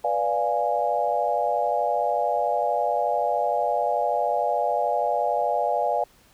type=chord; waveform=sine; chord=B diminished seventh; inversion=none; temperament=equal; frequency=493.9 / 587.3 / 698.5 / 830.6 Hz; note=B4 / D5 / F5 / Ab5; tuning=0 / 0 / 0 / 0 cents; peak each=-29 / -26 / -25 / -26 dBFS; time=0.04-6.04 s; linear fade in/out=5 ms; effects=pink hiss -57 dBFS RMS until 6.33 s